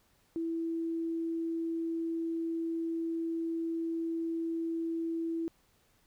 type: tone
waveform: sine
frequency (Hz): 330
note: E4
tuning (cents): +2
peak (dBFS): -31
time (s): 0.36-5.48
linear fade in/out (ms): 0
effects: pink hiss -69 dBFS RMS until 6.06 s